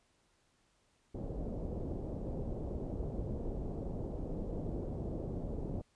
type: low-pass noise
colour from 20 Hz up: pink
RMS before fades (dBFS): -39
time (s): 1.14-5.82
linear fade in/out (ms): 10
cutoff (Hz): 580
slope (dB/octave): 24
effects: pink hiss -73 dBFS RMS until 5.95 s + resampled to 22050 Hz